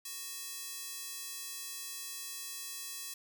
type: tone with high-pass filter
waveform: square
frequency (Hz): 370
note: F#4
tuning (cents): 0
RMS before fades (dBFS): -43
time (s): 0.05-3.14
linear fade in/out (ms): 5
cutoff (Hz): 5400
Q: 0.54
effects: none